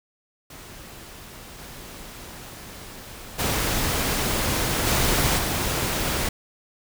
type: noise with level steps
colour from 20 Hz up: pink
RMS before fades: -42 / -40 / -24 / -21 / -25 dBFS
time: 0.5-6.29 s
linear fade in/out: 5 ms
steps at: 1.58 / 3.38 / 4.86 / 5.37 s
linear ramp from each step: 20 ms
effects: none